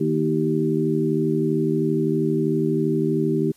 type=harmonic tone with a mistuned harmonic; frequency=77.78 Hz; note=D#2; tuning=in tune; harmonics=2 / 3 / 4 / 5; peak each=-24 / -25 / -24 / -23 dBFS; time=0-3.52 s; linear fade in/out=10 ms; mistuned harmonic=4; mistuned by=+29 cents; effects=white hiss -57 dBFS RMS until 3.56 s + resampled to 32000 Hz